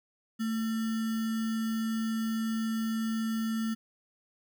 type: tone with sample-and-hold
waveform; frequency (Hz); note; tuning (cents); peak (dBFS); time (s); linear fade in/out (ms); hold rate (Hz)
sine; 223.2; A3; +25; -28; 0.39-3.75; 20; 1575
effects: none